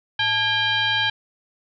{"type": "tone with frequency modulation", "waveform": "sine", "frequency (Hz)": 2396, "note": "D7", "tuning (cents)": 34, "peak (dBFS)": -18, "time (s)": [0.19, 1.1], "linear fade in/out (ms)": 5, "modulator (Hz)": 762, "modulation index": 1.9, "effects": []}